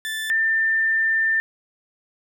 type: tone pair in turn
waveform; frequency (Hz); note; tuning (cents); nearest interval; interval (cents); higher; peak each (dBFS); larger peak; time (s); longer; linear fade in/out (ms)
30% pulse / sine; 1760 / 1790.8; A6 / A6; 0 / +30; unison; 30; second; -23 / -17; second; 0.05-0.3 / 0.3-1.4; second; 0
effects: none